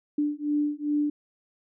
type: beating tone pair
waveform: sine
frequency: 293.7 / 296.2 Hz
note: D4 / D4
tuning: 0 / +15 cents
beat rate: 2.5 Hz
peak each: -27 dBFS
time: 0.18-1.1 s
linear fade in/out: 5 ms
effects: none